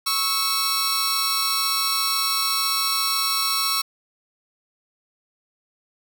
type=tone cluster; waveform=sawtooth; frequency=1107 / 1305 / 3953 / 4394 / 5550 Hz; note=C#6 / E6 / B7 / C#8 / F8; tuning=-3 / -18 / +1 / -16 / -12 cents; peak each=-24 dBFS; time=0.06-3.82 s; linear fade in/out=10 ms; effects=none